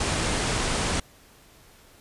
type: low-pass noise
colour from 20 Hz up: pink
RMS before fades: -26 dBFS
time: 0-1 s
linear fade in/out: 5 ms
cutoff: 9900 Hz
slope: 96 dB/octave
effects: pink hiss -54 dBFS RMS until 2 s + resampled to 32000 Hz